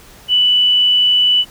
sine tone, 2972 Hz, F#7, 7 cents sharp, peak -9 dBFS, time 0.28-1.45 s, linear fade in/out 50 ms, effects pink hiss -42 dBFS RMS until 1.5 s

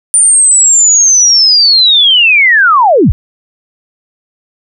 sine linear sweep, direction down, 9210 to 33 Hz, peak -3 dBFS, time 0.14-3.12 s, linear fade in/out 0 ms, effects none

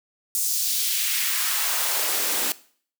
white noise with high-pass filter sweep, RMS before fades -24 dBFS, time 0.35-2.52 s, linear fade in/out 0 ms, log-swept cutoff 7300 to 240 Hz, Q 1.2, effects noise-tail reverb RT60 0.5 s tail -19 dB re dry

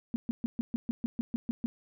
sine tone bursts, 233.1 Hz, A#3, in tune, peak -27 dBFS, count 11, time 0.14-1.66 s, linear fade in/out 0 ms, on 20 ms, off 130 ms, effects none

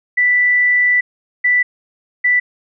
sine tone bursts at uneven times, 1975.5 Hz, B6, in tune, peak -10 dBFS, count 3, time 0.17-1.01 / 1.44-1.63 / 2.24-2.4 s, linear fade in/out 10 ms, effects none

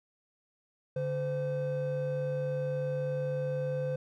triangle tone pair together, 143.96 / 513 Hz, D3 / C5, -34 / -34 cents, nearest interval octave + minor seventh, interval 2200 cents, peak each -31 / -29 dBFS, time 0.96-3.96 s, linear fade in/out 5 ms, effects tanh soft clip ceiling -23 dBFS

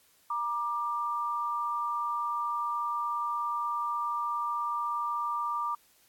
sine tone pair together, 950 / 1186.6 Hz, A#5 / D6, +33 / +18 cents, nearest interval major third, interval 385 cents, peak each -34 / -30 dBFS, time 0.3-5.75 s, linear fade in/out 5 ms, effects white hiss -64 dBFS RMS until 6.08 s + AAC 64 kbps

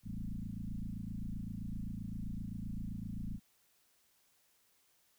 sine tone with frequency modulation, 109.8 Hz, A2, 3 cents flat, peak -38 dBFS, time 0.03-3.4 s, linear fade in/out 50 ms, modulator 27.7 Hz, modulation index 4.4, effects white hiss -72 dBFS RMS until 5.18 s

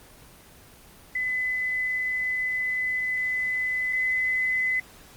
sine tone pair in turn, 2012 / 2022 Hz, B6 / B6, +32 / +40 cents, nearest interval unison, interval 8 cents, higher second, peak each -24 / -22 dBFS, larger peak second, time 1.15-3.93 / 3.93-4.8 s, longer first, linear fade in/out 5 ms, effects pink hiss -50 dBFS RMS until 5.16 s + Opus 24 kbps

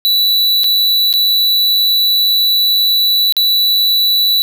square tone with dropouts, 3951 Hz, B7, in tune, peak -10 dBFS, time 0.05-4.42 s, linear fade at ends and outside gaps 0 ms, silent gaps 0.635-0.642 / 1.128-1.138 / 3.324-3.367 s, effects none

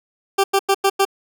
20% pulse tone bursts, 392 Hz, G4, in tune, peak -8 dBFS, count 5, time 0.38-1.052 s, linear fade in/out 10 ms, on 60 ms, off 93 ms, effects none

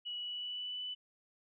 sine tone with pitch glide, 2932 to 2988 Hz, F#7 to F#7, -16 to +16 cents, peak -38 dBFS, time 0.05-0.95 s, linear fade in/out 20 ms, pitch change +32 cents, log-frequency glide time 0.16-0.82 s, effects none

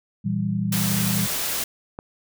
sine chord, E diminished, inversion second, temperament equal, 116.54 / 164.81 / 196 Hz, Bb2 / E3 / G3, 0 / 0 / 0 cents, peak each -27 / -27 / -24 dBFS, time 0.24-1.27 s, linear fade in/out 20 ms
white noise, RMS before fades -26 dBFS, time 0.72-1.64 s, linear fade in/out 5 ms
click, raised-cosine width 1 ms, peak -20 dBFS, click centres 1.989 s
effects none

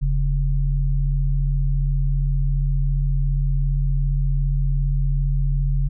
sine tone pair together, 41.26 / 138.59 Hz, E1 / C#3, +2 / 0 cents, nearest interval octave + major sixth, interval 2098 cents, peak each -18 / -22 dBFS, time 0.01-5.89 s, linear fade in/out 20 ms, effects none

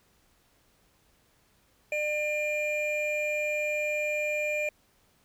triangle tone pair together, 600 / 2400 Hz, D5 / D7, +37 / +37 cents, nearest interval 2 octaves, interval 2400 cents, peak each -28 dBFS, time 1.92-4.69 s, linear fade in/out 2 ms, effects pink hiss -66 dBFS RMS until 5.24 s

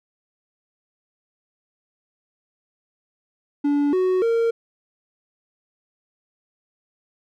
triangle tone with pitch steps, 288.1 / 370.4 / 460.7 Hz, D4 / F#4 / A#4, -33 / +2 / -20 cents, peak -15 dBFS, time 3.64-4.51 s, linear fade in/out 10 ms, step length 290 ms, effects none

